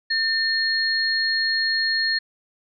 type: tone pair together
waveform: sine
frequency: 1800 / 4281 Hz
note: A6 / C8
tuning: +39 / +39 cents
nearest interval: octave + minor third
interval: 1500 cents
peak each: -22 dBFS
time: 0.1-2.19 s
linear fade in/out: 10 ms
effects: none